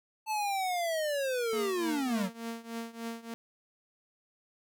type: linear sweep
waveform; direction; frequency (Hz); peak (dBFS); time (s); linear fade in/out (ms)
square; down; 882 to 174.5; -30; 0.26-2.3; 50
type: tone with tremolo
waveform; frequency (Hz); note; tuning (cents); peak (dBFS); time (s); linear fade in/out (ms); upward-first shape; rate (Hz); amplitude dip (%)
sawtooth; 230; A#3; -23; -30; 1.53-3.34; 0; triangle; 3.4; 90
effects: none